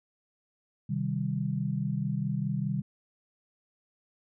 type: chord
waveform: sine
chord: C minor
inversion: none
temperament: equal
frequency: 130.81 / 155.56 / 196 Hz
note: C3 / Eb3 / G3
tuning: 0 / 0 / 0 cents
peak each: -32 dBFS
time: 0.89-2.82 s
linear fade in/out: 10 ms
effects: none